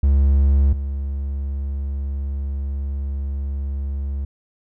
triangle tone pair in turn, 69.3 / 69.3 Hz, C#2 / C#2, 0 / 0 cents, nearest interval unison, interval 0 cents, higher neither, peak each -10 / -20 dBFS, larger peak first, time 0.03-0.73 / 0.73-4.25 s, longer second, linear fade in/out 5 ms, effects none

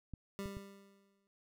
clicks, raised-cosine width 5 ms, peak -32 dBFS, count 3, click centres 0.137 / 0.458 / 0.569 s
25% pulse tone with exponential decay, 198.1 Hz, G3, 18 cents sharp, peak -35 dBFS, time 0.39-1.27 s, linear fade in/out 0 ms, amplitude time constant 190 ms
effects none

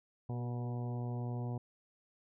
harmonic tone with a mistuned harmonic, 121.3 Hz, B2, 31 cents flat, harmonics 1 / 2 / 3 / 4 / 5 / 6 / 7 / 8, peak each -36 / -44 / -49 / -51 / -54 / -51 / -56 / -56 dBFS, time 0.29-1.58 s, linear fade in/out 5 ms, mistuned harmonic 3, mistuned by +19 cents, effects none

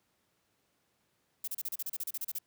violet noise bursts, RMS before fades -36 dBFS, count 14, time 1.44-2.387 s, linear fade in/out 5 ms, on 37 ms, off 33 ms, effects pink hiss -75 dBFS RMS until 2.46 s + high-pass 100 Hz 12 dB/octave

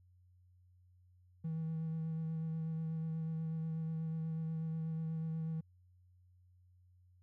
triangle tone with vibrato, 160.8 Hz, E3, 43 cents flat, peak -33 dBFS, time 1.44-5.61 s, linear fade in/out 10 ms, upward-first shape sine, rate 8.2 Hz, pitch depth 15 cents each way, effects tanh soft clip ceiling -31 dBFS + added 90 Hz sine -63 dBFS peak until 7.22 s

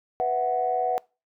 sine chord, B suspended fourth, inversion none, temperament equal, 493.9 / 659.3 / 740 Hz, B4 / E5 / F#5, 0 / 0 / 0 cents, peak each -28 / -29 / -23 dBFS, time 0.2-0.98 s, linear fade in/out 0 ms, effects noise-tail reverb RT60 0.3 s tail -25 dB re dry + tanh soft clip ceiling -13 dBFS

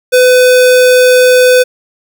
square tone, 503 Hz, B4, 32 cents sharp, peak -4 dBFS, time 0.12-1.64 s, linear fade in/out 20 ms, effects none

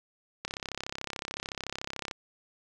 click train, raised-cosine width 0.2 ms, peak -17 dBFS, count 57, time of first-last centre 0.45-2.112 s, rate 33.7 Hz, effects none

